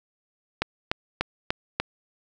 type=click train; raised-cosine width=0.3 ms; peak=-7 dBFS; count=5; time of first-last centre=0.62-1.8 s; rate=3.39 Hz; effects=none